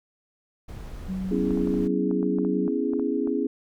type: noise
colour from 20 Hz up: brown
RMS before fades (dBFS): -37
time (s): 0.68-1.88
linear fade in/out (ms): 10
type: tone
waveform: sine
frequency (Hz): 187.9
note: F#3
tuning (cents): +27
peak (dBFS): -27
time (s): 1.08-2.69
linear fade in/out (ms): 20
type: chord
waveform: sine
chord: C# minor seventh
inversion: third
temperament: equal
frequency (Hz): 246.9 / 277.2 / 329.6 / 415.3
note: B3 / C#4 / E4 / G#4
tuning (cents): 0 / 0 / 0 / 0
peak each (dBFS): -29 / -27 / -29 / -28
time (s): 1.31-3.47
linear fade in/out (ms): 5
type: clicks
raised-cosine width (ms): 1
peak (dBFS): -26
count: 12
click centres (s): 1.507 / 1.574 / 1.674 / 1.74 / 2.112 / 2.229 / 2.386 / 2.449 / 2.679 / 2.935 / 2.996 / 3.274
effects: none